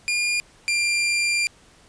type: tone pair in turn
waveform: sawtooth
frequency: 2416 / 2384 Hz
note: D7 / D7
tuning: +48 / +25 cents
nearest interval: unison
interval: 23 cents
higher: first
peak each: -17 / -16 dBFS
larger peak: second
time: 0.08-0.4 / 0.68-1.47 s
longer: second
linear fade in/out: 0 ms
effects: pink hiss -53 dBFS RMS until 1.88 s + resampled to 22050 Hz